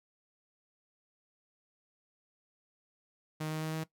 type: tone with pitch steps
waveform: sawtooth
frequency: 155.56 / 156.64 / 157.73 / 158.83 Hz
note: D#3 / D#3 / D#3 / D#3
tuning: 0 / +12 / +24 / +36 cents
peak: -30 dBFS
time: 3.4-3.84 s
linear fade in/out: 10 ms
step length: 110 ms
effects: noise-tail reverb RT60 0.1 s tail -17 dB re dry